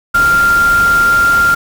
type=tone in noise; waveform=sine; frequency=1392 Hz; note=F6; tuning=6 cents flat; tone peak=-7 dBFS; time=0.14-1.55 s; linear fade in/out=10 ms; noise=pink; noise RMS=-22 dBFS; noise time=0.14-1.55 s; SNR=+12 dB; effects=none